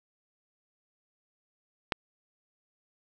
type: click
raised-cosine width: 0.3 ms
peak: -10 dBFS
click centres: 1.922 s
effects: none